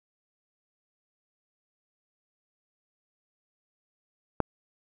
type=click; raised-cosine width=1 ms; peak=-9 dBFS; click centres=4.403 s; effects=none